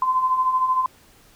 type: beating tone pair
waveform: sine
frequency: 1018 / 1031 Hz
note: C6 / C6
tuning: -48 / -26 cents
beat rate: 13 Hz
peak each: -26 / -18 dBFS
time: 0.02-0.86 s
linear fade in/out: 2 ms
effects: pink hiss -53 dBFS RMS until 1.35 s